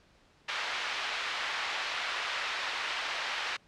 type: band-pass noise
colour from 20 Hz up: white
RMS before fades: -34 dBFS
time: 0.48-3.57 s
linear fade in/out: 10 ms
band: 840 to 3100 Hz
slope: 12 dB/octave
effects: pink hiss -63 dBFS RMS until 3.67 s + low-pass 5000 Hz 12 dB/octave